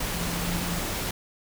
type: tone in noise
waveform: sine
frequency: 172.5 Hz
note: F3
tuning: 21 cents flat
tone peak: -31 dBFS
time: 0.14-0.79 s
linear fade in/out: 5 ms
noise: pink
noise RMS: -30 dBFS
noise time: 0-1.11 s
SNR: -4 dB
effects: none